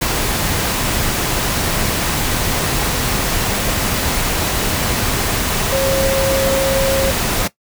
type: tone in noise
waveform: sine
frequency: 540 Hz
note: C#5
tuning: 45 cents flat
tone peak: -14 dBFS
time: 5.72-7.11 s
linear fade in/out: 10 ms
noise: pink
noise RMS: -18 dBFS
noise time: 0.01-7.48 s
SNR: +1 dB
effects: noise-tail reverb RT60 0.1 s tail -17 dB re dry